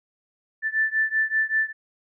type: beating tone pair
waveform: sine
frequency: 1760 / 1765.2 Hz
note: A6 / A6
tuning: 0 / +5 cents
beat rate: 5.2 Hz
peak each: -23 / -24 dBFS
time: 0.62-1.73 s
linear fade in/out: 50 ms
effects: none